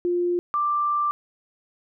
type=tone pair in turn; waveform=sine; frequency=351.6 / 1179.6 Hz; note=F4 / D6; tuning=+12 / +7 cents; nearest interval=octave + major sixth; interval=2095 cents; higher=second; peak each=-20 dBFS; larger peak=neither; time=0.05-0.39 / 0.54-1.11 s; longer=second; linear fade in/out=0 ms; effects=none